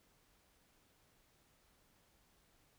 silence, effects pink hiss -72 dBFS RMS until 2.78 s

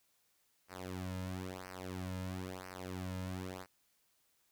sawtooth tone with flanger, 92.5 Hz, F#2, in tune, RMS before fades -43 dBFS, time 0.68-3.67 s, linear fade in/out 50 ms, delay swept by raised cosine 0.27 to 2.67 ms, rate 1 Hz, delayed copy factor -0.95, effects white hiss -75 dBFS RMS until 4.51 s

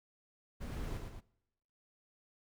brown noise with echo, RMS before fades -41 dBFS, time 0.6-0.99 s, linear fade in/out 20 ms, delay 110 ms, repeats 2, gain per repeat -4 dB, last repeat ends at 1.21 s, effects noise-tail reverb RT60 0.9 s tail -23 dB re dry

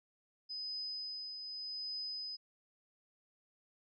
sine tone with tremolo, 5020 Hz, D#8, 15 cents sharp, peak -38 dBFS, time 0.49-2.37 s, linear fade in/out 20 ms, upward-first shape triangle, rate 0.84 Hz, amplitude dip 45%, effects none

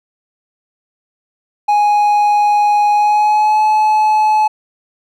triangle tone with pitch glide, 830.6 to 857.9 Hz, G#5 to A5, 0 to -44 cents, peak -7 dBFS, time 1.68-4.48 s, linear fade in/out 10 ms, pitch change +56 cents, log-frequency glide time 2.92-3.62 s, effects none

